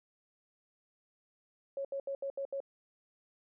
sine tone bursts, 551 Hz, C#5, 11 cents flat, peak -34 dBFS, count 6, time 1.77-2.603 s, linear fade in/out 2 ms, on 78 ms, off 73 ms, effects none

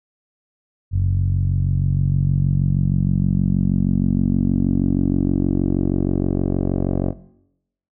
10% pulse tone with low-pass filter sweep, 46.33 Hz, F#1, 3 cents sharp, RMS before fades -18 dBFS, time 0.91-7.14 s, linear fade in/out 50 ms, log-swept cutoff 100 to 480 Hz, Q 2.9, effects noise-tail reverb RT60 0.8 s tail -17 dB re dry

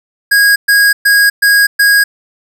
square tone bursts, 1643 Hz, G#6, 19 cents flat, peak -6 dBFS, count 5, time 0.31-2.04 s, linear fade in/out 10 ms, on 250 ms, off 120 ms, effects none

